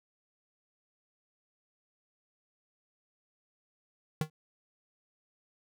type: tone with exponential decay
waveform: square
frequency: 155.56 Hz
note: D#3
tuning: in tune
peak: -25 dBFS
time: 4.21-4.3 s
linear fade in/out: 2 ms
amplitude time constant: 18 ms
effects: none